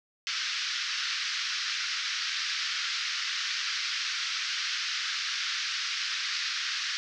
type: band-pass noise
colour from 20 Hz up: white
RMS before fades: -32 dBFS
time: 0.27-6.97 s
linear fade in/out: 0 ms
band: 1300 to 5600 Hz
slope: 48 dB/octave
effects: none